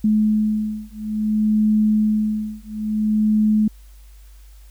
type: beating tone pair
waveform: sine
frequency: 213.9 / 214.48 Hz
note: A3 / A3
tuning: -49 / -44 cents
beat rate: 0.58 Hz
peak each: -19 dBFS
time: 0.04-3.68 s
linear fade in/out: 5 ms
effects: added 50 Hz sine -41 dBFS peak until 4.7 s + white hiss -56 dBFS RMS until 4.7 s